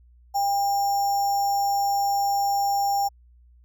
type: tone with sample-and-hold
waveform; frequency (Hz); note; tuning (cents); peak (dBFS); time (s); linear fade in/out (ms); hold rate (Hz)
sine; 800; G5; +35; -20; 0.34-3.09; 20; 6300
effects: added 60 Hz sine -51 dBFS peak until 3.64 s

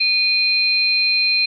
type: tone pair together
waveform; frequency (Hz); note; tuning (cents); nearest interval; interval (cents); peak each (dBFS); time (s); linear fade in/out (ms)
sine; 2464 / 4144; D#7 / C8; -17 / -17; major sixth; 900; -17; 0-1.46; 10
effects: none

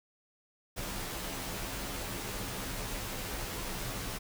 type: noise with comb filter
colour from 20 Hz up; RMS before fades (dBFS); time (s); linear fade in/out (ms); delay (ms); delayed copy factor
pink; -38; 0.76-4.19; 20; 13; -0.65
effects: none

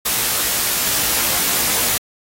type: noise with comb filter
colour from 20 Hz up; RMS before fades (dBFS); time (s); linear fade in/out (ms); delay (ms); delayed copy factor
white; -18; 0.05-1.98; 10; 17; +0.7
effects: AAC 48 kbps

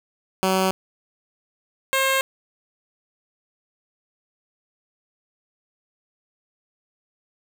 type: tone pair in turn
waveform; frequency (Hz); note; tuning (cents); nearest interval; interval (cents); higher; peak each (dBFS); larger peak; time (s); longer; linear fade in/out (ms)
10% pulse; 188.9 / 534.3; F#3 / C5; +36 / +36; octave + tritone; 1800; second; -10; neither; 0.43-0.71 / 1.93-2.21; neither; 0
effects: none

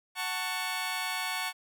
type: chord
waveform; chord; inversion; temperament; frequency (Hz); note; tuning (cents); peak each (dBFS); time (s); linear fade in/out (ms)
15% pulse; F# minor; none; just; 740 / 888 / 1110; F#5 / A5 / C#6; 0 / +16 / +2; -30; 0.15-1.53; 50
effects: none

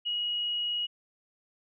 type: tone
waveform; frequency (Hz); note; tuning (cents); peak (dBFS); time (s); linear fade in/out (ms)
sine; 2899; F#7; -36; -28; 0.05-0.87; 20
effects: none

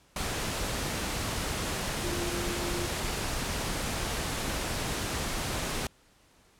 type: tone in noise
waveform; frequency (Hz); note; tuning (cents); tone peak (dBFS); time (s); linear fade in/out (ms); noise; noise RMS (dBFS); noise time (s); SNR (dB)
sine; 349.2; F4; 0; -35; 2.04-2.86; 2; pink; -32; 0.16-5.87; -6
effects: pink hiss -62 dBFS RMS until 6.59 s + low-pass 11000 Hz 12 dB/octave

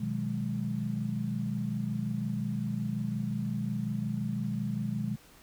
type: chord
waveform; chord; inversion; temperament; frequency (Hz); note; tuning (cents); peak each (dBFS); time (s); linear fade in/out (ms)
sine; G# minor seventh; first; equal with one note detuned; 123.47 / 155.56 / 182.13 / 207.7; B2 / D#3 / F#3 / G#3; 0 / 0 / -27 / 0; -35 / -37 / -38 / -33; 0-5.16; 10
effects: pink hiss -57 dBFS RMS until 5.42 s

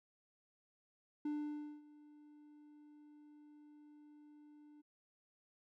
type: tone with ADSR envelope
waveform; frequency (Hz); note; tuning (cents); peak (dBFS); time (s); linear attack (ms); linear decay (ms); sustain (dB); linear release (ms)
triangle; 297.3; D4; +21; -34; 1.25-4.82; 5; 560; -22; 17
effects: none

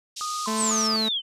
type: band-pass noise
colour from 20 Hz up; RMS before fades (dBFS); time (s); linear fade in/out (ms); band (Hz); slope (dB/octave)
white; -35; 0.16-0.88; 10; 3700 to 7100; 24
type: tone with vibrato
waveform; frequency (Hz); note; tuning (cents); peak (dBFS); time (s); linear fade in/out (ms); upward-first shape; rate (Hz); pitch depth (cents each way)
sine; 1131; C#6; +34; -28; 0.21-0.96; 0; square; 2; 150
type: tone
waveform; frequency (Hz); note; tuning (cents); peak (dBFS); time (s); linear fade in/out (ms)
sawtooth; 219.5; A3; -4; -22; 0.47-1.09; 10
type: exponential sweep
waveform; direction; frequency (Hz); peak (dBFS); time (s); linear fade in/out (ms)
sine; down; 8820 to 2989; -23; 0.56-1.22; 50
effects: resampled to 32000 Hz

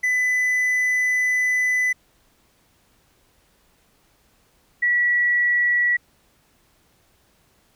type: tone pair in turn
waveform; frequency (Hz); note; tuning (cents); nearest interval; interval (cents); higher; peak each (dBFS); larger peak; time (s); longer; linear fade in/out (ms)
triangle / sine; 2000 / 1939.7; B6 / B6; +21 / -32; minor second; 53; first; -16; neither; 0.03-1.93 / 4.82-5.97; first; 10
effects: pink hiss -61 dBFS RMS until 7.75 s

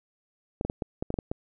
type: clicks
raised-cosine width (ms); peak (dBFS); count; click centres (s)
2; -16; 9; 0.611 / 0.65 / 0.699 / 0.822 / 1.025 / 1.104 / 1.141 / 1.188 / 1.315
effects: none

